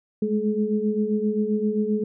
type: tone cluster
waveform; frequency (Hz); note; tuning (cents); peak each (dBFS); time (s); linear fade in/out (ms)
sine; 206.9 / 214.5 / 426.5; G#3 / A3 / G#4; -6 / -44 / +46; -25; 0.22-2.04; 5
effects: none